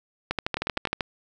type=two click trains; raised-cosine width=0.3 ms; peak=-12 / -9 dBFS; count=4 / 10; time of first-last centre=0.57-0.872 / 0.31-1.008 s; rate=9.92 / 12.9 Hz; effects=none